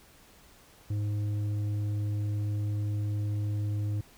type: tone with tanh clipping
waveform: triangle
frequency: 103.83 Hz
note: G#2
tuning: in tune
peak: -29 dBFS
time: 0.9-4.01 s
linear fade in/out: 5 ms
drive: 11 dB
effects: pink hiss -57 dBFS RMS until 4.17 s